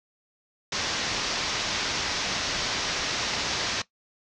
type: low-pass noise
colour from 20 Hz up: white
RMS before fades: -29 dBFS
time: 0.72-3.82 s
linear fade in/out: 5 ms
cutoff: 6100 Hz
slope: 48 dB/octave
effects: noise-tail reverb RT60 0.1 s tail -17 dB re dry